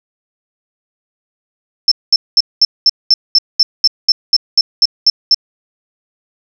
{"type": "tone bursts", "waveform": "sine", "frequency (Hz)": 5320, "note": "E8", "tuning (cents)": 15, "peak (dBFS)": -4, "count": 15, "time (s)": [1.88, 5.345], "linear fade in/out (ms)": 2, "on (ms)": 35, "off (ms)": 210, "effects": ["7-bit"]}